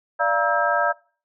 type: tone cluster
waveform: sine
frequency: 587 / 691 / 947 / 1302 / 1600 Hz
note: D5 / F5 / A#5 / E6 / G6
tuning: -1 / -19 / +27 / -22 / +35 cents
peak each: -24 dBFS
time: 0.19-0.93 s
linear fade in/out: 20 ms
effects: noise-tail reverb RT60 0.4 s tail -22 dB re dry